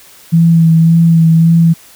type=tone with vibrato; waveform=sine; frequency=164.81 Hz; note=E3; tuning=in tune; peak=-4 dBFS; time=0.32-1.74 s; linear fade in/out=20 ms; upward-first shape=sine; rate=1.8 Hz; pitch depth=23 cents each way; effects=white hiss -40 dBFS RMS until 1.95 s